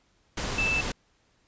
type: tone in noise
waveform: sine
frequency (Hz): 2640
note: E7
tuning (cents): +2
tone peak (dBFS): -24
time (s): 0.58-0.81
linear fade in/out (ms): 5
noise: pink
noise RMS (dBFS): -31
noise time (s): 0.37-0.92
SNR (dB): +4
effects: pink hiss -67 dBFS RMS until 1.47 s + resampled to 16000 Hz